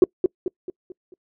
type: tone with echo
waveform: sine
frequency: 364.2 Hz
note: F#4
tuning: 27 cents flat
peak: -6 dBFS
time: 0.02-0.04 s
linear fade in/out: 2 ms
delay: 220 ms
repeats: 5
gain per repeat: -7 dB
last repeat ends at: 1.14 s
effects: noise-tail reverb RT60 0.1 s tail -26 dB re dry + tanh soft clip ceiling -3 dBFS